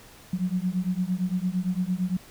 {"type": "beating tone pair", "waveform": "sine", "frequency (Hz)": [178.5, 187.3], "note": ["F3", "F#3"], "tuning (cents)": [38, 21], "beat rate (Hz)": 8.8, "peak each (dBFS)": -27, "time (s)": [0.33, 2.17], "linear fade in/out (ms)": 5, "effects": ["pink hiss -50 dBFS RMS until 2.3 s"]}